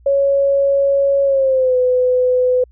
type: tone with pitch glide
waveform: sine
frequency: 555 to 503.1 Hz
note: C#5 to B4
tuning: +2 to +32 cents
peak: -11 dBFS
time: 0.06-2.64 s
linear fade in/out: 5 ms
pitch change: -170 cents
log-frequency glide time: 1.24-1.77 s
effects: added 60 Hz sine -44 dBFS peak until 2.71 s